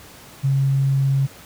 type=tone; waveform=sine; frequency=136.3 Hz; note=C#3; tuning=29 cents flat; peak=-15 dBFS; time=0.43-1.27 s; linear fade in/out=20 ms; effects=pink hiss -43 dBFS RMS until 1.45 s + high-pass 60 Hz 12 dB/octave